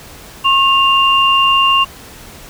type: tone pair together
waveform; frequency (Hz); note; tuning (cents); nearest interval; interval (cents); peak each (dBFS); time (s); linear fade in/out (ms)
sine; 1082.8 / 2794; C#6 / F7; -41 / 0; octave + major third; 1641; -11; 0.44-1.85; 20
effects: pink hiss -36 dBFS RMS until 2.49 s